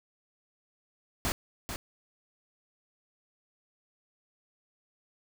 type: noise with echo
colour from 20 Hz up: pink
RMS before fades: -30 dBFS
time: 1.25-1.32 s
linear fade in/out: 0 ms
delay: 440 ms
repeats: 1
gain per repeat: -7 dB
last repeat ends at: 1.76 s
effects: none